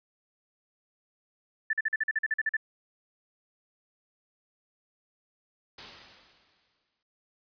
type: tone bursts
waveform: sine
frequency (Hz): 1760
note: A6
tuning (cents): 0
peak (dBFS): -24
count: 12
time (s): 1.7-2.568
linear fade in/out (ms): 5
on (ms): 32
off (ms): 44
type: noise with exponential decay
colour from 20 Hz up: white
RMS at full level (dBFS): -40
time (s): 5.78-7.03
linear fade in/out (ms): 5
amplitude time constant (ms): 270
effects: resampled to 11025 Hz